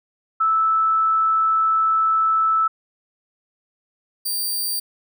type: tone pair in turn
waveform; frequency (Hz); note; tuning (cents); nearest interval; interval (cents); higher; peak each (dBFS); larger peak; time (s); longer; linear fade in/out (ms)
sine / 10% pulse; 1313 / 4679; E6 / D8; -7 / -7; octave + minor seventh; 2200; second; -15; neither; 0.4-2.68 / 4.25-4.8; first; 10
effects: none